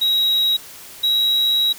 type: tone pair in turn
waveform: triangle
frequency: 3830 / 3854 Hz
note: A#7 / B7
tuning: +46 / -43 cents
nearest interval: unison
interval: 11 cents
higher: second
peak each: -13 dBFS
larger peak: neither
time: 0.01-0.57 / 1.03-1.73 s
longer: second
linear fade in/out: 10 ms
effects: white hiss -39 dBFS RMS until 1.78 s